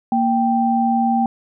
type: tone pair together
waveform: sine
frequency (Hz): 233.1 / 784.1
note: A#3 / G5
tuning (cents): 0 / 0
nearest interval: octave + major sixth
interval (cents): 2100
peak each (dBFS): -17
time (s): 0.12-1.26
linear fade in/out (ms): 2
effects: none